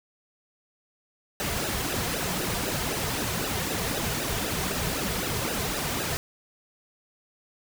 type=noise with flanger; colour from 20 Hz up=pink; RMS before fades=-29 dBFS; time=1.4-6.17 s; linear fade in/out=0 ms; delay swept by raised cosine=0.89 to 3.69 ms; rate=3.9 Hz; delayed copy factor=-0.75; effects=none